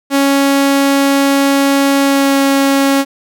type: tone with pitch glide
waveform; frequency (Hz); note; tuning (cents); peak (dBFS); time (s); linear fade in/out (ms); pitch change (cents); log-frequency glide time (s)
sawtooth; 277.2 to 275.1; C#4 to C#4; 0 to -13; -5; 0.1-3.05; 50; -13; 2-2.41
effects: none